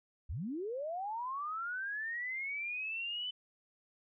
sine linear sweep, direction up, 51.91 to 3028 Hz, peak -36 dBFS, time 0.29-3.31 s, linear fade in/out 10 ms, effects none

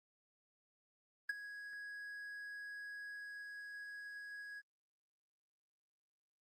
triangle tone with ADSR envelope, 1661.2 Hz, G#6, in tune, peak -30 dBFS, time 1.29-4.62 s, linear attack 5 ms, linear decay 22 ms, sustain -14 dB, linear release 38 ms, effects Opus 24 kbps

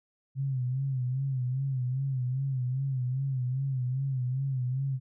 sine tone with vibrato, 130.81 Hz, C3, in tune, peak -27 dBFS, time 0.35-5 s, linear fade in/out 50 ms, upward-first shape sine, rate 2.5 Hz, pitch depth 90 cents each way, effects none

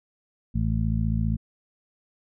harmonic tone, 55 Hz, A1, in tune, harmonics 1 / 2 / 3 / 4, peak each -26 / -26 / -29 / -29 dBFS, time 0.54-1.37 s, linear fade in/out 20 ms, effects none

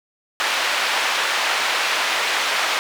white band-pass noise, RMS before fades -21 dBFS, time 0.4-2.79 s, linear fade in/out 0 ms, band 680 to 2900 Hz, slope 12 dB/octave, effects none

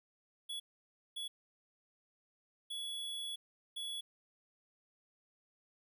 square tone bursts at uneven times, 3385 Hz, G#7, 32 cents sharp, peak -40 dBFS, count 4, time 0.49-0.6 / 1.16-1.28 / 2.7-3.36 / 3.76-4.01 s, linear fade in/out 10 ms, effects 13-bit

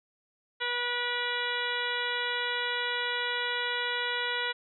harmonic tone with a mistuned harmonic, 486.1 Hz, B4, 28 cents flat, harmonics 1 / 2 / 3 / 4 / 5 / 6 / 7 / 8, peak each -38 / -37 / -34 / -35 / -40 / -38 / -37 / -39 dBFS, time 0.6-4.53 s, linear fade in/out 20 ms, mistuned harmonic 5, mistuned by -33 cents, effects none

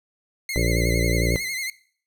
sawtooth tone with vibrato, 2096 Hz, C7, 2 cents sharp, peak -23 dBFS, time 0.49-1.7 s, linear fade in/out 2 ms, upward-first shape sine, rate 11 Hz, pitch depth 68 cents each way
harmonic tone, 57.7 Hz, A#1, 17 cents flat, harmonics 1 / 2 / 3 / 5 / 6 / 7 / 8 / 9 / 10, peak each -23 / -26 / -28 / -30 / -31 / -31 / -32 / -33 / -33 dBFS, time 0.56-1.36 s, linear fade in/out 0 ms
effects noise-tail reverb RT60 0.5 s tail -19 dB re dry

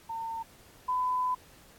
sine tone pair in turn, 907 / 1005 Hz, A#5 / B5, -48 / +30 cents, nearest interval major second, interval 178 cents, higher second, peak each -33 / -26 dBFS, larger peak second, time 0.09-0.43 / 0.88-1.35 s, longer second, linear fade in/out 10 ms, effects pink hiss -57 dBFS RMS until 1.78 s + AAC 64 kbps

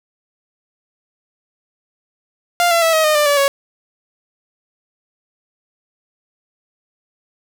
sawtooth tone with pitch steps, 698 / 675.8 / 654.3 / 633.4 / 613.3 / 593.8 / 574.9 / 556.6 Hz, F5 / E5 / E5 / D#5 / D#5 / D5 / D5 / C#5, -1 / +43 / -13 / +31 / -25 / +19 / -37 / +7 cents, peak -8 dBFS, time 2.6-3.48 s, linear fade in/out 0 ms, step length 110 ms, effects none

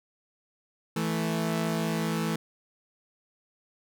sawtooth tone pair together, 164.5 / 219.6 Hz, E3 / A3, -3 / -3 cents, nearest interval perfect fourth, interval 500 cents, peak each -25 / -26 dBFS, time 0.96-2.36 s, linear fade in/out 5 ms, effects none

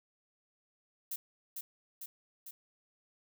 violet noise with echo, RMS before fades -38 dBFS, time 1.11-1.16 s, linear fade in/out 5 ms, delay 450 ms, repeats 3, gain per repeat -3 dB, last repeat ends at 2.51 s, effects none

